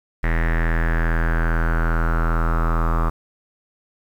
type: tone with low-pass filter sweep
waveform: square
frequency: 41.2 Hz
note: E1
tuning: in tune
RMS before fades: -19 dBFS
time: 0.23-3.1 s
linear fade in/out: 10 ms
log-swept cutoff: 1900 to 1200 Hz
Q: 6.8
effects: 8-bit